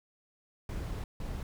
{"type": "noise bursts at uneven times", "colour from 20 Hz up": "brown", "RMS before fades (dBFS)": -37, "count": 2, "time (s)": [[0.69, 1.04], [1.2, 1.43]], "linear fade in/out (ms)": 2, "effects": []}